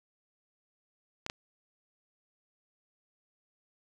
clicks, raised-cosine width 0.2 ms, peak -18 / -17 dBFS, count 2, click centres 1.264 / 1.299 s, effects none

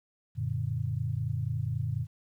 sine chord, Gb augmented, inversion none, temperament equal, 92.5 / 116.54 / 146.83 Hz, Gb2 / Bb2 / D3, 0 / 0 / 0 cents, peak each -35 / -31 / -34 dBFS, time 0.35-2.07 s, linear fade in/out 50 ms, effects 11-bit

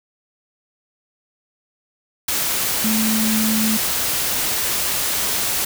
sine tone in noise, 219 Hz, A3, 8 cents flat, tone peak -18 dBFS, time 2.84-3.77 s, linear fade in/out 5 ms, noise white, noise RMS -21 dBFS, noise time 2.28-5.65 s, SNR 0 dB, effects none

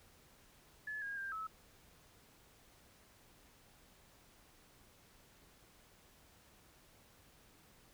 sine tone with pitch steps, 1716 / 1630 / 1589 / 1299 Hz, A6 / G#6 / G6 / E6, -44 / -33 / +23 / -26 cents, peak -40 dBFS, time 0.87-1.47 s, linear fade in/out 5 ms, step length 150 ms, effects pink hiss -65 dBFS RMS until 7.93 s

